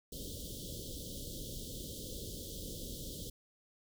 pink band-stop noise, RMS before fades -44 dBFS, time 0.12-3.3 s, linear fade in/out 5 ms, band 580 to 3100 Hz, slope 96 dB/octave, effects none

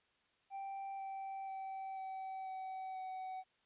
triangle tone with pitch steps, 783 / 776.7 / 770.4 / 764.2 / 758.1 / 752 Hz, G5 / G5 / G5 / G5 / F#5 / F#5, -2 / -16 / -30 / -44 / +42 / +28 cents, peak -40 dBFS, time 0.5-3.44 s, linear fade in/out 50 ms, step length 490 ms, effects white hiss -75 dBFS RMS until 3.65 s + resampled to 8000 Hz

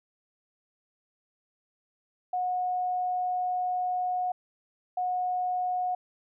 sine tone pair in turn, 728 / 728 Hz, F#5 / F#5, -28 / -28 cents, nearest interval unison, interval 0 cents, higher neither, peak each -26 dBFS, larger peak neither, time 2.33-4.32 / 4.97-5.95 s, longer first, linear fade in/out 5 ms, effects none

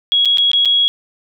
sine tone with dropouts, 3322 Hz, G#7, in tune, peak -10 dBFS, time 0.12-0.88 s, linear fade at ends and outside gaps 0 ms, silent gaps 0.25-0.256 / 0.373-0.383 / 0.516-0.533 / 0.65-0.656 s, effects none

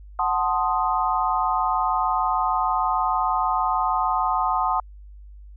sine chord, F# diminished seventh, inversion none, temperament equal, 740 / 880 / 1046.5 / 1244.5 Hz, F#5 / A5 / C6 / Eb6, 0 / 0 / 0 / 0 cents, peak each -25 dBFS, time 0.19-4.8 s, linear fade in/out 2 ms, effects added 50 Hz sine -40 dBFS peak until 5.56 s

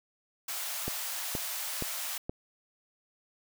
white high-pass noise, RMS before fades -36 dBFS, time 0.48-2.18 s, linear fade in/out 5 ms, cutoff 580 Hz, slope 48 dB/octave
click train, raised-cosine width 2 ms, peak -20 dBFS, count 4, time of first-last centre 0.88-2.295 s, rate 2.12 Hz
effects none

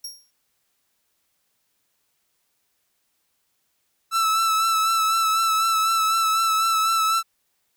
sawtooth tone with exponential decay, 5588 Hz, F8, in tune, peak -26 dBFS, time 0.04-0.31 s, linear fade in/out 5 ms, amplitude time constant 58 ms
45% pulse tone with vibrato, 1318.5 Hz, E6, in tune, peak -18 dBFS, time 4.11-7.23 s, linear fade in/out 50 ms, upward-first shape sine, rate 4 Hz, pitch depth 28 cents each way
effects white hiss -71 dBFS RMS until 7.76 s

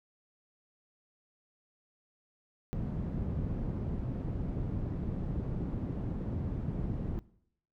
white low-pass noise, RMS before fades -35 dBFS, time 2.73-7.19 s, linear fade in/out 0 ms, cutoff 170 Hz, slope 12 dB/octave, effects noise-tail reverb RT60 0.7 s tail -20 dB re dry

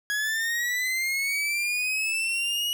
40% pulse linear sweep, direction up, 1661 to 2915 Hz, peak -24 dBFS, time 0.1-2.73 s, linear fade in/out 0 ms, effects none

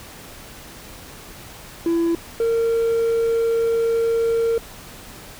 triangle tone pair in turn, 335.5 / 459.2 Hz, E4 / A#4, +31 / -26 cents, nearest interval perfect fourth, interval 543 cents, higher second, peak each -14 dBFS, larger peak neither, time 1.86-2.15 / 2.4-4.58 s, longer second, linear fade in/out 2 ms, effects tanh soft clip ceiling -10 dBFS + pink hiss -40 dBFS RMS until 5.39 s

